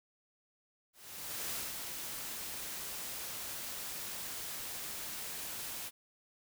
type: noise with ADSR envelope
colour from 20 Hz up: white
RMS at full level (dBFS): -38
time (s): 0.93-5.91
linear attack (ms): 580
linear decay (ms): 200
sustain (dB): -4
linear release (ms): 42
effects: none